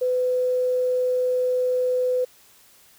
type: tone with quantisation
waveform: sine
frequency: 503 Hz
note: B4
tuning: 32 cents sharp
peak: -19 dBFS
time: 0.01-2.25 s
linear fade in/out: 10 ms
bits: 8
effects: white hiss -54 dBFS RMS until 2.98 s